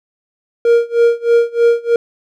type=tone with tremolo; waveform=triangle; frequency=468.9 Hz; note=A#4; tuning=10 cents sharp; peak=-4 dBFS; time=0.65-1.96 s; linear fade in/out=2 ms; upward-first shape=sine; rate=3.2 Hz; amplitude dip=95%; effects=none